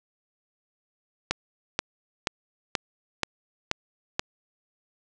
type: click train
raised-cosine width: 0.2 ms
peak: -6 dBFS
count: 7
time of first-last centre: 1.31-4.195 s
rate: 2.08 Hz
effects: resampled to 24000 Hz + 7-bit